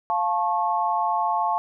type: chord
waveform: sine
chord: F augmented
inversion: none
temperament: just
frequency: 698.5 / 873.1 / 1091.3 Hz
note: F5 / A5 / C#6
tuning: 0 / -14 / -27 cents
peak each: -26 / -23 / -26 dBFS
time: 0.1-1.58 s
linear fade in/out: 0 ms
effects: none